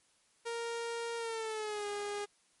sawtooth tone with pitch glide, 465.8 to 410.2 Hz, A#4 to G#4, -1 to -21 cents, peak -32 dBFS, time 0.45-2.26 s, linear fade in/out 20 ms, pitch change -220 cents, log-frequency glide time 1.17-1.87 s, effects white hiss -70 dBFS RMS until 2.6 s + MP3 48 kbps

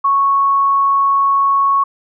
sine tone, 1106 Hz, C#6, 4 cents flat, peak -10 dBFS, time 0.04-1.84 s, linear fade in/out 10 ms, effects none

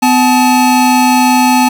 square tone pair together, 252.5 / 863 Hz, B3 / A5, +39 / -34 cents, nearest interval octave + major sixth, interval 2127 cents, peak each -10 dBFS, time 0.02-1.69 s, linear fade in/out 10 ms, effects 7-bit

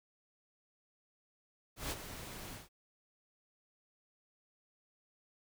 pink noise with ADSR envelope, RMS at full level -37 dBFS, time 1.76-2.69 s, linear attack 150 ms, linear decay 37 ms, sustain -10 dB, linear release 150 ms, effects none

